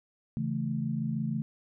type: chord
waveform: sine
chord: A major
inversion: first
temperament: equal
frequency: 138.59 / 164.81 / 220 Hz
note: C#3 / E3 / A3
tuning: 0 / 0 / 0 cents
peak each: -33 / -34 / -32 dBFS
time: 0.37-1.42 s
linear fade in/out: 0 ms
effects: none